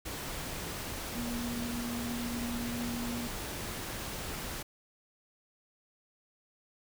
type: tone in noise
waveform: sine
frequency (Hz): 238.5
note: A#3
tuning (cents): +40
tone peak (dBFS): -35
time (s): 1.15-3.28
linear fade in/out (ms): 10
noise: pink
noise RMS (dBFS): -39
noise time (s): 0.05-4.63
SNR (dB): +1
effects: none